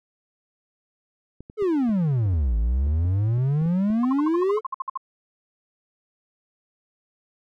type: clicks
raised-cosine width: 3 ms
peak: -27 dBFS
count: 12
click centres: 1.406 / 1.499 / 1.624 / 1.893 / 2.26 / 2.335 / 2.868 / 3.053 / 3.38 / 3.616 / 3.659 / 3.902 s
type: exponential two-way sweep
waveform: triangle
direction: down then up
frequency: 445.7 to 52.9 to 445.7 Hz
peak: -17 dBFS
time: 1.57-4.61 s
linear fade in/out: 50 ms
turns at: 2.57 s
type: tone bursts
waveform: sine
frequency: 1063 Hz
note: C6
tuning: 27 cents sharp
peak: -24 dBFS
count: 13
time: 4.03-4.975 s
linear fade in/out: 5 ms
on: 21 ms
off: 56 ms
effects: none